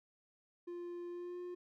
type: tone with pitch glide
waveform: triangle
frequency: 349.2 to 355.9 Hz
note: F4 to F4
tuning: 0 to +33 cents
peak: -40 dBFS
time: 0.67-1.55 s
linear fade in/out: 10 ms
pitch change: +33 cents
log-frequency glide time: 1.1-1.39 s
effects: none